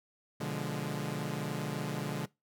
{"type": "chord", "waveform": "sawtooth", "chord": "B diminished seventh", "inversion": "none", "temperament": "equal", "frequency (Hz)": [123.47, 146.83, 174.61, 207.7], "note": ["B2", "D3", "F3", "Ab3"], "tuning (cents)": [0, 0, 0, 0], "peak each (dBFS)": [-38, -33, -37, -36], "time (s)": [0.4, 2.26], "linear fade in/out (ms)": 10, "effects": ["noise-tail reverb RT60 0.2 s tail -21 dB re dry"]}